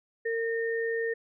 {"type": "tone pair together", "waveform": "sine", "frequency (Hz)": [457.8, 1831], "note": ["A#4", "A#6"], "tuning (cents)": [-31, -32], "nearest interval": "2 octaves", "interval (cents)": 2399, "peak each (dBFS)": [-28, -33], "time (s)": [0.25, 1.14], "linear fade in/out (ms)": 10, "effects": []}